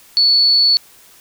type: tone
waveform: sine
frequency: 4435 Hz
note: C#8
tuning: in tune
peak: -9 dBFS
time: 0.17-0.77 s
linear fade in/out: 0 ms
effects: white hiss -46 dBFS RMS until 1.2 s